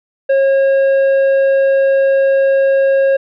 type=tone with tanh clipping; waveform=sine; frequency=543 Hz; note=C#5; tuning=36 cents flat; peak=-10 dBFS; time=0.29-3.17 s; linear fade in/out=10 ms; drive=7 dB; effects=none